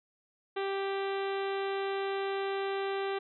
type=harmonic tone; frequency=392 Hz; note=G4; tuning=in tune; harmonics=1 / 2 / 3 / 4 / 5 / 6 / 7 / 8 / 9 / 10; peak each=-32 / -38 / -42 / -44 / -46 / -48 / -49 / -50 / -51 / -52 dBFS; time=0.56-3.19 s; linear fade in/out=10 ms; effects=none